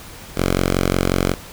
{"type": "tone", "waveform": "5% pulse", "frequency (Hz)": 45.56, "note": "F#1", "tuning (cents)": -26, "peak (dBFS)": -5, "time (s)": [0.35, 1.36], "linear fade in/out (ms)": 50, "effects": ["pink hiss -38 dBFS RMS until 1.52 s"]}